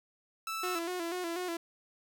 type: tone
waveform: sawtooth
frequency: 1318.5 Hz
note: E6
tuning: in tune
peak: -31 dBFS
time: 0.47-0.79 s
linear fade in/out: 2 ms
type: tone with vibrato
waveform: sawtooth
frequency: 349.2 Hz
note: F4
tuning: in tune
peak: -30 dBFS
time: 0.63-1.57 s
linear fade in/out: 5 ms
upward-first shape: square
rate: 4.1 Hz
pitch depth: 65 cents each way
effects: none